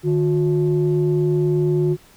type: tone pair together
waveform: sine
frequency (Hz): 151.65 / 360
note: D#3 / F#4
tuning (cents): -44 / -47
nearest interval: octave + minor third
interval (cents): 1497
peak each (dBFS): -17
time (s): 0.03-1.97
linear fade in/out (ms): 50
effects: tanh soft clip ceiling -10 dBFS + pink hiss -50 dBFS RMS until 2.16 s